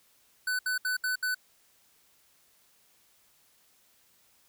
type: tone bursts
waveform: square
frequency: 1500 Hz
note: F#6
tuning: 23 cents sharp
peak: -28 dBFS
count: 5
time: 0.47-1.346 s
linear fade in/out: 5 ms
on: 120 ms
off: 69 ms
effects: white hiss -65 dBFS RMS until 4.48 s